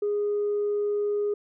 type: tone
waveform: sine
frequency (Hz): 412.7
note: G#4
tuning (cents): -11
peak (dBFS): -22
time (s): 0.02-1.34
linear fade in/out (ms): 5
effects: tanh soft clip ceiling -20 dBFS